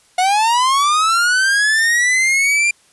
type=linear sweep; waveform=45% pulse; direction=up; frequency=716 to 2400 Hz; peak=-12 dBFS; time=0.18-2.71 s; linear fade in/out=5 ms; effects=white hiss -53 dBFS RMS until 2.92 s + resampled to 24000 Hz